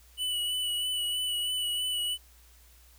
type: tone with vibrato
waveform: square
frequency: 2960 Hz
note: F#7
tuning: in tune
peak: -29 dBFS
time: 0.17-2.18 s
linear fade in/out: 50 ms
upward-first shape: sine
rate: 3.1 Hz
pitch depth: 23 cents each way
effects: added 60 Hz sine -56 dBFS peak until 2.98 s + white hiss -60 dBFS RMS until 2.98 s